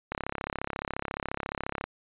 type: click train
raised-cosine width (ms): 0.5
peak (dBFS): -16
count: 60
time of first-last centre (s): 0.12-1.84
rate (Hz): 34.3
effects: resampled to 8000 Hz